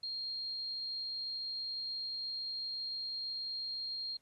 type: tone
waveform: sine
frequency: 4222 Hz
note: C8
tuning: 15 cents sharp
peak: -37 dBFS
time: 0.03-4.17 s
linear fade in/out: 5 ms
effects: pink hiss -75 dBFS RMS until 4.21 s + AAC 32 kbps